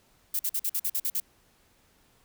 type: noise bursts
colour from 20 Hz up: violet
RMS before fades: -28 dBFS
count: 9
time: 0.34-1.201 s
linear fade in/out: 5 ms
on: 53 ms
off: 48 ms
effects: pink hiss -64 dBFS RMS until 2.24 s